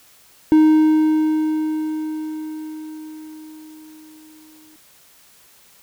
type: tone with exponential decay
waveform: triangle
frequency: 311.1 Hz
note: D#4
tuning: in tune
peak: -6 dBFS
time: 0.52-4.76 s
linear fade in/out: 0 ms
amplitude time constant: 920 ms
effects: white hiss -51 dBFS RMS until 5.82 s